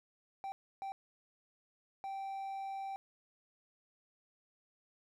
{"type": "tone bursts at uneven times", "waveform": "triangle", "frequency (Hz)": 780, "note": "G5", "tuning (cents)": -9, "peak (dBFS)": -37, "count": 3, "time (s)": [[0.44, 0.52], [0.82, 0.92], [2.04, 2.96]], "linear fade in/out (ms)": 0, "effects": []}